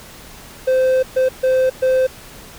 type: tone bursts at uneven times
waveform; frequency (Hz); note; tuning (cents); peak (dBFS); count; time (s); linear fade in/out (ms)
triangle; 518; C5; -17; -10; 4; 0.67-1.03 / 1.16-1.29 / 1.43-1.7 / 1.82-2.07; 10
effects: pink hiss -39 dBFS RMS until 2.58 s